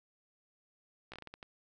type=slowing click train; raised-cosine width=0.3 ms; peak=-30 dBFS; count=8; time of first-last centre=1.12-1.428 s; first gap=16 ms; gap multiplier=1.33; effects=none